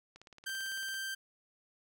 click train, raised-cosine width 0.2 ms, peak -36 dBFS, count 15, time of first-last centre 0.16-0.942 s, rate 17.9 Hz
sawtooth tone, 1568 Hz, G6, in tune, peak -33 dBFS, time 0.46-1.15 s, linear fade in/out 10 ms
effects none

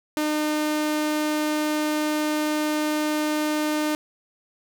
sawtooth tone, 303.7 Hz, D#4, 42 cents flat, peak -18 dBFS, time 0.17-3.95 s, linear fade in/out 0 ms, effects none

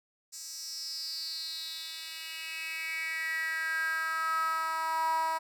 10% pulse tone with high-pass filter sweep, 322.2 Hz, E4, 39 cents flat, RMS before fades -34 dBFS, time 0.32-5.39 s, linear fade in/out 20 ms, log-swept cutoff 6500 to 860 Hz, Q 6.7, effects none

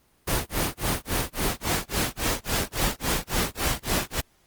pink noise with tremolo, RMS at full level -23 dBFS, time 0.27-4.21 s, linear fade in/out 10 ms, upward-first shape sine, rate 3.6 Hz, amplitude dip 100%, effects pink hiss -63 dBFS RMS until 4.46 s + Opus 24 kbps

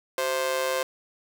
sawtooth tone with amplitude modulation, 523.3 Hz, C5, in tune, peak -17 dBFS, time 0.18-0.83 s, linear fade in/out 2 ms, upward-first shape sine, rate 145 Hz, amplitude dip 80%, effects none

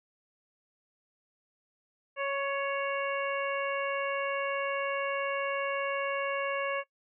harmonic tone with a mistuned harmonic, 554.4 Hz, C#5, in tune, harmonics 1 / 2 / 3 / 4 / 5, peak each -32 / -35 / -37 / -38 / -39 dBFS, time 2.16-6.84 s, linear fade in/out 50 ms, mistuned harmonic 3, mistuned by +19 cents, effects noise-tail reverb RT60 0.1 s tail -21 dB re dry

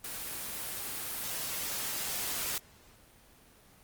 white noise with level ramp, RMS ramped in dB -39 to -34 dBFS, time 0.04-2.58 s, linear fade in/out 2 ms, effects pink hiss -59 dBFS RMS until 3.83 s + Opus 24 kbps

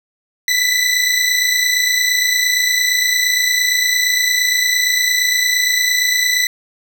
20% pulse tone pair together, 1973.3 / 2002 Hz, B6 / B6, -2 / +23 cents, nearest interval unison, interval 25 cents, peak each -11 dBFS, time 0.48-6.47 s, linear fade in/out 2 ms, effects none

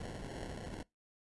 pink noise with sample-and-hold, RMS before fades -44 dBFS, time 0-0.83 s, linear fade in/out 5 ms, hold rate 1225 Hz, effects noise-tail reverb RT60 0.2 s tail -23 dB re dry + resampled to 24000 Hz

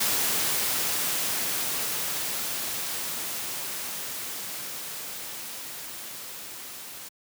white noise with level ramp, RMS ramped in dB -25 to -41 dBFS, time 0-7.09 s, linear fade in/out 10 ms, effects high-pass 100 Hz 12 dB/octave

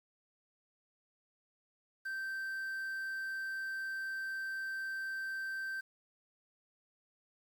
triangle tone with quantisation, 1559 Hz, G6, 10 cents flat, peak -35 dBFS, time 2.05-5.81 s, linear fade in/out 10 ms, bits 10, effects none

